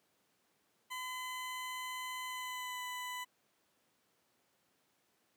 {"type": "tone with pitch glide", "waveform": "20% pulse", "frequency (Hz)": [1015, 997.6], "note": ["B5", "B5"], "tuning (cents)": [47, 17], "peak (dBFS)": -35, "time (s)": [0.9, 3.25], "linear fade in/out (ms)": 20, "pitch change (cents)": -30, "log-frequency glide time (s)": [2.26, 2.82], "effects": ["pink hiss -75 dBFS RMS until 5.36 s", "high-pass 200 Hz 12 dB/octave"]}